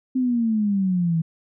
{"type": "exponential sweep", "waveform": "sine", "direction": "down", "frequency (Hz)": [261.6, 160], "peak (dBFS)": -18, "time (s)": [0.15, 1.22], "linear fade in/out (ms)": 10, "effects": []}